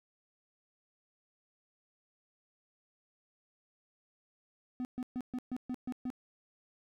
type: tone bursts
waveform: triangle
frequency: 251.1 Hz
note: B3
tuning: 29 cents sharp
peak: -32 dBFS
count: 8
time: 4.8-6.102 s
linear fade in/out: 0 ms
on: 49 ms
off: 130 ms
effects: none